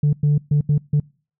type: tone bursts at uneven times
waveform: sine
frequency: 146.83 Hz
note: D3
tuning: in tune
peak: -11 dBFS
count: 5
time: 0.03-0.13 / 0.23-0.38 / 0.51-0.61 / 0.69-0.78 / 0.93-1 s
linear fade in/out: 5 ms
effects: noise-tail reverb RT60 0.4 s tail -26 dB re dry + tanh soft clip ceiling -11 dBFS